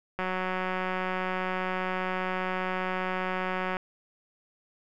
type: click train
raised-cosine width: 0.5 ms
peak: -16 dBFS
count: 663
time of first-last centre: 0.19-3.768 s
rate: 185 Hz
effects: none